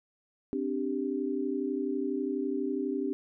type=chord; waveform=sine; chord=C suspended second; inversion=none; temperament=equal; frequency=261.6 / 293.7 / 392 Hz; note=C4 / D4 / G4; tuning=0 / 0 / 0 cents; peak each=-33 dBFS; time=0.53-3.13 s; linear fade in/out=0 ms; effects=none